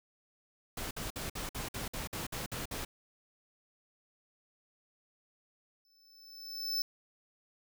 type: noise bursts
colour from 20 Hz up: pink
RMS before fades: -39 dBFS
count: 11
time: 0.77-2.85 s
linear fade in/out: 5 ms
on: 140 ms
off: 54 ms
type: tone with exponential growth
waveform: square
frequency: 5274 Hz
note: E8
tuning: in tune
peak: -29 dBFS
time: 5.85-6.82 s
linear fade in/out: 1 ms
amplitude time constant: 210 ms
effects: none